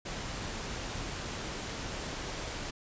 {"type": "noise", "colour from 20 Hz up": "pink", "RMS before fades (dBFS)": -38, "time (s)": [0.05, 2.71], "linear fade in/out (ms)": 10, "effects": ["resampled to 16000 Hz"]}